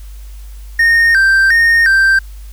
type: tone with vibrato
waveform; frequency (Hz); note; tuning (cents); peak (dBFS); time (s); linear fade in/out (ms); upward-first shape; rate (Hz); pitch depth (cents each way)
triangle; 1700; G#6; +40; -5; 0.79-2.19; 5; square; 1.4; 140
effects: added 50 Hz sine -28 dBFS peak until 2.52 s + white hiss -46 dBFS RMS until 2.52 s